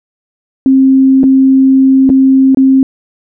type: tone with dropouts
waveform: sine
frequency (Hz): 266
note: C4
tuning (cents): +29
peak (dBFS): -3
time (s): 0.66-2.83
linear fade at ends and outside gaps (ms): 1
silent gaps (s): 1.233-1.239 / 2.093-2.1 / 2.547-2.572
effects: none